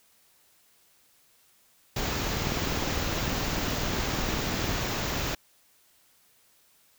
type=band-stop noise; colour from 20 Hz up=pink; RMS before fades=-30 dBFS; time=1.96-5.35 s; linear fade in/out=5 ms; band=7300 to 14000 Hz; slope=96 dB/octave
type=click train; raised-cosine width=3 ms; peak=-20 dBFS; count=47; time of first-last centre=2.37-4.693 s; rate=19.8 Hz
effects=white hiss -63 dBFS RMS until 6.98 s